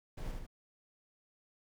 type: noise with echo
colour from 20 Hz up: brown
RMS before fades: -40 dBFS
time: 0.17-0.32 s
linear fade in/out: 10 ms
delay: 73 ms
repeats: 2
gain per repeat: -3 dB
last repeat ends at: 0.466 s
effects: none